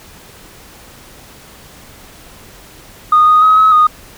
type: tone with pitch steps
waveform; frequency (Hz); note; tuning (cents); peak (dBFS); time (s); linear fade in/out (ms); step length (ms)
sine; 1233 / 1241 / 1269 / 1282 / 1236; D#6 / D#6 / D#6 / E6 / D#6; -16 / -5 / +34 / -49 / -12; -4; 3.12-3.87; 5; 150
effects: tanh soft clip ceiling -1 dBFS + pink hiss -39 dBFS RMS until 4.17 s